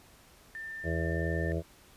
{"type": "tone", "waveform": "sine", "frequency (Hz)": 1790, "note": "A6", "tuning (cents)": 29, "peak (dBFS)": -38, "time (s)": [0.55, 1.52], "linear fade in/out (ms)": 0}
{"type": "harmonic tone", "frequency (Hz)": 82.4, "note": "E2", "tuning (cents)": 0, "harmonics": [1, 2, 4, 5, 6, 7, 8], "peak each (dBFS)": [-32, -35, -38, -39, -40, -40, -41], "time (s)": [0.83, 1.63], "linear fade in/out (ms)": 50}
{"effects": ["pink hiss -58 dBFS RMS until 1.96 s", "resampled to 32000 Hz"]}